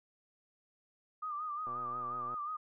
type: tone with vibrato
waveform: sine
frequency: 1211 Hz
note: D#6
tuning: 47 cents flat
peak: -36 dBFS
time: 1.22-2.57 s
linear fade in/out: 10 ms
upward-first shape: sine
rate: 5.6 Hz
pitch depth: 68 cents each way
type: click train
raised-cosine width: 1 ms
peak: -36 dBFS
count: 83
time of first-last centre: 1.67-2.342 s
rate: 122 Hz
effects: none